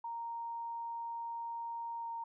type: tone with pitch glide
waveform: sine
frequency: 930 to 924.6 Hz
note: A#5 to A#5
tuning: -4 to -14 cents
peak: -38 dBFS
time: 0.04-2.24 s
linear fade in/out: 5 ms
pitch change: -10 cents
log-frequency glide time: 1.97-2.1 s
effects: none